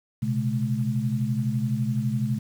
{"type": "tone cluster", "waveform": "sine", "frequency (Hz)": [122.2, 134.1, 213.3], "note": ["B2", "C3", "G#3"], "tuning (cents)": [-18, 43, 46], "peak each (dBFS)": -27, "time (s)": [0.22, 2.39], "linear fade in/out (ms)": 10, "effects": ["8-bit"]}